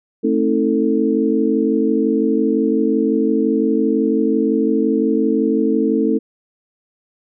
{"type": "tone cluster", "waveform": "sine", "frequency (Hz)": [222, 267.7, 319.9, 445.1], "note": ["A3", "C4", "D#4", "A4"], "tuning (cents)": [16, 40, 48, 20], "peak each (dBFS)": -19, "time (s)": [0.23, 6.19], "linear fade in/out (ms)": 20, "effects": []}